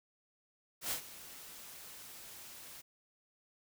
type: noise with ADSR envelope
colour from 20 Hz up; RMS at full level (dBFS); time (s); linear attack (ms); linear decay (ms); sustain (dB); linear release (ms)
white; -35; 0.81-2.82; 99; 98; -16; 18
effects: none